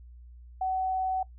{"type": "tone", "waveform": "sine", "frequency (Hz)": 753, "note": "F#5", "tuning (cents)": 30, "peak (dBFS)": -26, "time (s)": [0.61, 1.23], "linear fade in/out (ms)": 5, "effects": ["noise-tail reverb RT60 0.1 s tail -20 dB re dry", "added 60 Hz sine -46 dBFS peak until 1.38 s"]}